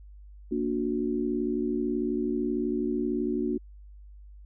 sine chord, Bb augmented, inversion none, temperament just, 233.1 / 291.4 / 364.2 Hz, Bb3 / D4 / F#4, 0 / -13 / -27 cents, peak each -30 dBFS, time 0.51-3.58 s, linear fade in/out 10 ms, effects added 50 Hz sine -45 dBFS peak until 4.45 s

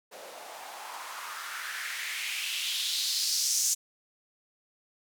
blue noise with band-pass filter sweep, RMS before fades -33 dBFS, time 0.11-3.75 s, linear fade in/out 20 ms, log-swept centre 510 to 6700 Hz, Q 3, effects none

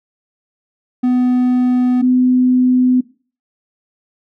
triangle / sine tone pair in turn, 249.9 / 252.5 Hz, B3 / B3, +21 / +39 cents, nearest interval unison, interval 18 cents, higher second, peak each -9 / -9 dBFS, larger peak neither, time 1.03-2.02 / 2.02-3.01 s, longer neither, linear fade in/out 10 ms, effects noise-tail reverb RT60 0.4 s tail -20 dB re dry

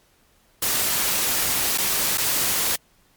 white noise with dropouts, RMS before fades -22 dBFS, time 0.62-2.76 s, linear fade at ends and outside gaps 5 ms, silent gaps 1.777-1.782 / 2.175-2.18 s, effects pink hiss -60 dBFS RMS until 3.16 s + MP3 96 kbps

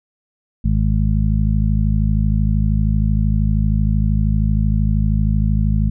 harmonic tone, 52.9 Hz, G#1, 33 cents sharp, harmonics 1 / 2 / 3 / 4, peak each -16 / -19 / -21 / -22 dBFS, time 0.64-5.9 s, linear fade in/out 10 ms, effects none

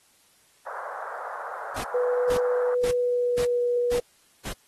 white band-pass noise, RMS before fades -36 dBFS, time 0.66-2.75 s, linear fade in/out 10 ms, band 500 to 1500 Hz, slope 48 dB/octave
pink noise bursts, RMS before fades -34 dBFS, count 6, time 1.76-4.528 s, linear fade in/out 5 ms, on 78 ms, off 460 ms
sine tone with pitch glide, 493.9 to 485.1 Hz, B4 to B4, 0 to -31 cents, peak -21 dBFS, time 1.94-4 s, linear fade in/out 5 ms, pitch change -31 cents, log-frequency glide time 2.66-3.63 s
effects white hiss -61 dBFS RMS until 4.67 s + AAC 32 kbps

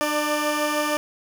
15% pulse tone pair together, 300 / 593.5 Hz, D4 / D5, +37 / +18 cents, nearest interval octave, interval 1181 cents, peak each -18 dBFS, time 0.01-0.97 s, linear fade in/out 0 ms, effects none

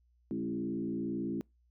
sine tone with frequency modulation, 268 Hz, C4, 42 cents sharp, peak -32 dBFS, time 0.31-1.41 s, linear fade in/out 0 ms, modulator 58.2 Hz, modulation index 1.5, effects noise-tail reverb RT60 0.2 s tail -26 dB re dry + added 60 Hz sine -66 dBFS peak until 1.7 s

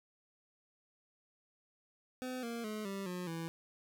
25% pulse tone with pitch steps, 254.6 / 233.5 / 214.1 / 196.32 / 180.03 / 165.09 Hz, C4 / A#3 / A3 / G3 / F#3 / E3, -47 / +3 / -47 / +3 / -47 / +3 cents, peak -35 dBFS, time 2.22-3.48 s, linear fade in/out 0 ms, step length 210 ms, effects none

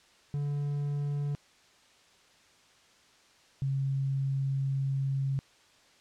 triangle / sine tone pair in turn, 144.2 / 136.11 Hz, D3 / C#3, -31 / -31 cents, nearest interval minor second, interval 100 cents, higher first, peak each -27 dBFS, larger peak neither, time 0.34-1.35 / 3.62-5.39 s, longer second, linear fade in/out 0 ms, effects white hiss -61 dBFS RMS until 6 s + low-pass 6000 Hz 12 dB/octave

